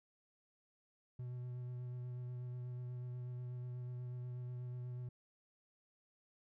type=tone with vibrato; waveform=triangle; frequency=123.9 Hz; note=B2; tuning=6 cents sharp; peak=-40 dBFS; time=1.19-5.09 s; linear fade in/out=5 ms; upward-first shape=sine; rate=8.2 Hz; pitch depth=15 cents each way; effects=none